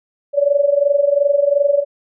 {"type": "tone with amplitude modulation", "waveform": "sine", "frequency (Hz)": 570, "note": "C#5", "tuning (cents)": 48, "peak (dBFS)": -8, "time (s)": [0.33, 1.85], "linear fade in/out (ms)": 50, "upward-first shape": "sine", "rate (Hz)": 22.8, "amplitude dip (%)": 80, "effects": []}